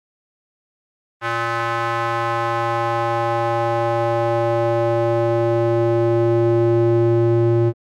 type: tone with band-pass filter sweep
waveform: square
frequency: 116.54 Hz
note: A#2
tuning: in tune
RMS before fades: -18 dBFS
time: 1.21-7.73 s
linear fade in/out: 50 ms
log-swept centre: 1400 to 280 Hz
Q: 1.7
effects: Opus 24 kbps